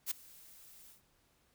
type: noise with ADSR envelope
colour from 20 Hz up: blue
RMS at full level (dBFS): -33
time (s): 0.06-1.02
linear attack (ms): 51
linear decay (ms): 6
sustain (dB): -24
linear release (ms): 130
effects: pink hiss -72 dBFS RMS until 1.54 s

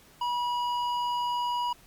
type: tone with hard clipping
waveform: sine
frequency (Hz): 970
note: B5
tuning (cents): -31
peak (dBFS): -28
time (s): 0.21-1.73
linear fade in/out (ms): 5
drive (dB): 9
effects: pink hiss -56 dBFS RMS until 1.86 s + MP3 96 kbps

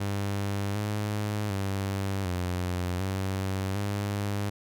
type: tone with pitch steps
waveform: sawtooth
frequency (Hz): 100 / 104.5 / 97.8 / 89.8 / 95.9 / 101.5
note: G2 / G#2 / G2 / F2 / G2 / G#2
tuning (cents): +35 / +11 / -4 / +49 / -37 / -39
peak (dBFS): -24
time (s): 0-4.5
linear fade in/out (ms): 10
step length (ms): 750
effects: none

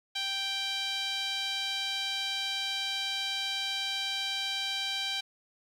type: tone with band-pass filter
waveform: sawtooth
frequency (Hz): 784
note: G5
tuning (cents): 0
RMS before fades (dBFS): -33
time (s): 0.15-5.21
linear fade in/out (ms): 10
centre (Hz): 3600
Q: 3.1
effects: 10-bit

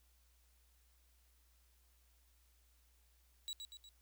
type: tone with echo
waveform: 35% pulse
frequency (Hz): 3898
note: B7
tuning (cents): -23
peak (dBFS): -39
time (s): 3.48-3.53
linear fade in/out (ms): 0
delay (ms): 120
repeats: 3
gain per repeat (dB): -5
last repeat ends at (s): 3.89
effects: added 60 Hz sine -69 dBFS peak until 4.01 s + white hiss -75 dBFS RMS until 4.01 s

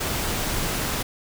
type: noise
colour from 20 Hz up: pink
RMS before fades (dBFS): -26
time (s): 0-1.03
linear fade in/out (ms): 10
effects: none

